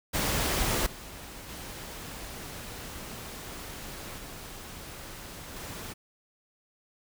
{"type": "noise with level steps", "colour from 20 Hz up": "pink", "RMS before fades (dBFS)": [-28, -44, -41, -43, -40], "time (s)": [0.13, 5.94], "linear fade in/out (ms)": 20, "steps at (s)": [0.86, 1.49, 4.18, 5.56], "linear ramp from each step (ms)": 5, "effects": []}